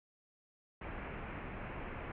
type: low-pass noise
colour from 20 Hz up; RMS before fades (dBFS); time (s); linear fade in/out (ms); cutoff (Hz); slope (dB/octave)
pink; -44; 0.81-2.12; 5; 2600; 48
effects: none